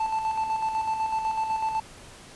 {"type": "tone with tremolo", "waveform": "triangle", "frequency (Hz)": 881, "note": "A5", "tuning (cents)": 2, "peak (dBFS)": -21, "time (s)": [0, 1.8], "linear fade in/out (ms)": 5, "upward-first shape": "square", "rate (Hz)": 8, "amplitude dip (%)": 45, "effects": ["pink hiss -47 dBFS RMS until 2.35 s", "resampled to 24000 Hz"]}